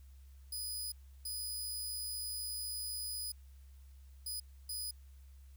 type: tone bursts at uneven times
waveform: 15% pulse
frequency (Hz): 4978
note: D#8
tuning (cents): 0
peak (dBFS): -32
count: 4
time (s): 0.52-0.92 / 1.25-3.32 / 4.26-4.4 / 4.69-4.91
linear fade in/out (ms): 5
effects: added 67 Hz sine -53 dBFS peak until 5.56 s + white hiss -72 dBFS RMS until 5.56 s